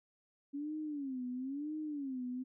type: tone with vibrato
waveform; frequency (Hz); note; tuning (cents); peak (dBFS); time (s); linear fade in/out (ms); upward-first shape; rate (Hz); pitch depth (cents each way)
sine; 277.2; C#4; 0; -37; 0.53-2.44; 20; sine; 1; 190
effects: none